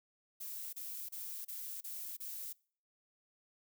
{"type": "noise bursts", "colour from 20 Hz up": "violet", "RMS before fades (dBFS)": -44, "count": 6, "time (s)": [0.4, 2.53], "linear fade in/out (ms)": 10, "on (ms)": 330, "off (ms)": 30, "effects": ["noise-tail reverb RT60 0.5 s tail -25 dB re dry"]}